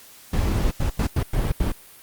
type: noise bursts at uneven times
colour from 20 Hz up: brown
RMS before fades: -21 dBFS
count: 6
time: 0.33-0.71 / 0.8-0.9 / 0.99-1.07 / 1.16-1.23 / 1.33-1.52 / 1.6-1.72 s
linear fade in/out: 5 ms
effects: white hiss -47 dBFS RMS until 2.02 s + Opus 48 kbps